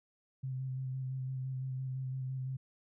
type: tone with vibrato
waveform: sine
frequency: 130.81 Hz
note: C3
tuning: in tune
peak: -35 dBFS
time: 0.43-2.57 s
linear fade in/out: 10 ms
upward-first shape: square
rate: 5.9 Hz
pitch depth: 17 cents each way
effects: none